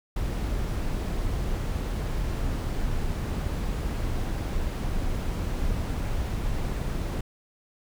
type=noise; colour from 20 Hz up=brown; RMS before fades=-28 dBFS; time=0.16-7.21 s; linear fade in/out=5 ms; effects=none